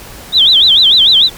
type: tone with vibrato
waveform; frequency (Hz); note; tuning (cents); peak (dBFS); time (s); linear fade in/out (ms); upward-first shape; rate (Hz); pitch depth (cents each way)
sine; 3520; A7; 0; -4; 0.32-1.3; 50; sine; 6.7; 230
effects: pink hiss -32 dBFS RMS until 1.37 s